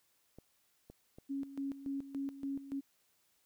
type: clicks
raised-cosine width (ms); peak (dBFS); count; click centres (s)
2; -38; 3; 0.386 / 0.9 / 1.185
type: tone with tremolo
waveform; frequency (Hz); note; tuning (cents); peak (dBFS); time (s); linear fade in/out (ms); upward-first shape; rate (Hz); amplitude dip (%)
sine; 275.7; C#4; -9; -35; 1.29-2.81; 20; square; 3.5; 75
effects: white hiss -74 dBFS RMS until 3.45 s

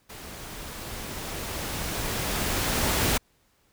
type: noise with level ramp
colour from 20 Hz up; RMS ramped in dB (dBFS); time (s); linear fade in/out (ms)
pink; -42 to -23; 0.09-3.18; 10
effects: pink hiss -66 dBFS RMS until 3.72 s

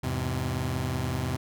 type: chord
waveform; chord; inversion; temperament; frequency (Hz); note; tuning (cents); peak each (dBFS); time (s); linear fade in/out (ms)
sawtooth; E augmented; none; just; 82.41 / 103.01 / 128.76; E2 / G#2 / B#2; 0 / -14 / -27; -29 / -30 / -26; 0.03-1.37; 10
effects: none

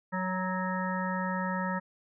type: harmonic tone with a mistuned harmonic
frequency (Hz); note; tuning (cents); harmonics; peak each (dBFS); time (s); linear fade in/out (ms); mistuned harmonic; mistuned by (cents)
185; F#3; 0; 1 / 3 / 5 / 7 / 9 / 10; -32 / -38 / -35 / -38 / -41 / -39; 0.12-1.8; 20; 5; +23
effects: none

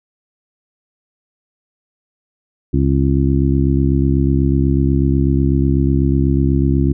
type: harmonic tone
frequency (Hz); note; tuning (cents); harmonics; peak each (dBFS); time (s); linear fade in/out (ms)
68.1; C#2; -30; 1 / 2 / 3 / 4 / 5; -16 / -16 / -22 / -18 / -21; 2.73-6.93; 10
effects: none

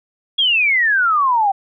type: exponential sweep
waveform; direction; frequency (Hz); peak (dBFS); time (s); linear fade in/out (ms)
sine; down; 3359 to 764; -12; 0.38-1.52; 10
effects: none

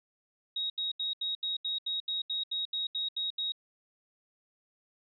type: tone bursts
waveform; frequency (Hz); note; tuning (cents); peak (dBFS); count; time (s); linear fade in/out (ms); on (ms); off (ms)
sine; 3783; A#7; +25; -30; 14; 0.56-3.521; 5; 140; 77
effects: none

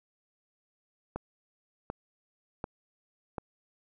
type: click train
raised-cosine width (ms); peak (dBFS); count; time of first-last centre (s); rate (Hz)
1; -20; 4; 1.16-3.382; 1.35
effects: none

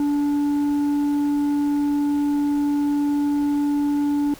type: tone with tanh clipping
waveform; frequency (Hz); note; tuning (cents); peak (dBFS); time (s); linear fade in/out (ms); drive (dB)
sine; 289.6; D4; -24; -19; 0-4.34; 2; 5
effects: pink hiss -44 dBFS RMS until 4.39 s

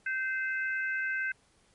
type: harmonic tone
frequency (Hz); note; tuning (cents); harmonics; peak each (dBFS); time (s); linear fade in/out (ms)
518; C5; -17; 3 / 4 / 5; -30 / -37 / -41; 0.06-1.32; 5
effects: pink hiss -66 dBFS RMS until 1.74 s + MP3 48 kbps

